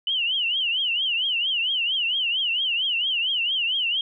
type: tone with vibrato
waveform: sine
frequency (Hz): 2960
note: F#7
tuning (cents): 0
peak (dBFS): -21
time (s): 0.07-4.01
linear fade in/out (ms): 2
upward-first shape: triangle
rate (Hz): 4.4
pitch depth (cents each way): 190
effects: none